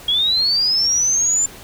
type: linear sweep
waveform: sine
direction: up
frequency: 3267 to 7210 Hz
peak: -14 dBFS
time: 0.08-1.46 s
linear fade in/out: 5 ms
effects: pink hiss -39 dBFS RMS until 1.63 s